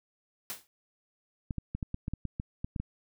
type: noise with exponential decay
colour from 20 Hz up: white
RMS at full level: -34 dBFS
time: 0.5-0.67 s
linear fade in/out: 0 ms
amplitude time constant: 36 ms
type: clicks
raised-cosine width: 5 ms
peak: -21 dBFS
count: 12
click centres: 1.508 / 1.583 / 1.75 / 1.828 / 1.944 / 2.081 / 2.136 / 2.253 / 2.399 / 2.645 / 2.762 / 2.8 s
effects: none